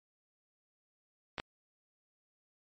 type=clicks; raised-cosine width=0.3 ms; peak=-20 / -19 dBFS; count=2; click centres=1.382 / 1.399 s; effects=MP3 48 kbps